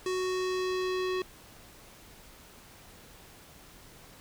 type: tone with low-pass filter sweep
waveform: square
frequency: 370 Hz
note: F#4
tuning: in tune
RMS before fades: -31 dBFS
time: 0.06-1.22 s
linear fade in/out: 2 ms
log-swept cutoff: 7100 to 3800 Hz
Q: 1.3
effects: pink hiss -53 dBFS RMS until 4.2 s